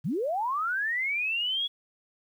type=linear sweep; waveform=sine; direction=up; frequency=116.54 to 3391 Hz; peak=-26 dBFS; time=0.04-1.68 s; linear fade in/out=20 ms; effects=10-bit